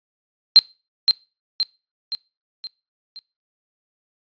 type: tone with echo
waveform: sine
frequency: 4150 Hz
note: C8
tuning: 15 cents flat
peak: -4 dBFS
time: 0.56-0.59 s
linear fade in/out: 0 ms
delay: 520 ms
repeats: 5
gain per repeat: -6 dB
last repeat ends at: 3.19 s
effects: noise-tail reverb RT60 0.3 s tail -22 dB re dry + resampled to 11025 Hz